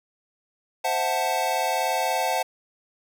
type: chord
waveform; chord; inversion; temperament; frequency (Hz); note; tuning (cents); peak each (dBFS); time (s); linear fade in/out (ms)
square; F# half-diminished seventh; second; equal; 523.3 / 659.3 / 740 / 880; C5 / E5 / F#5 / A5; 0 / 0 / 0 / 0; -31 / -30 / -27 / -28; 0.84-2.43; 10
effects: none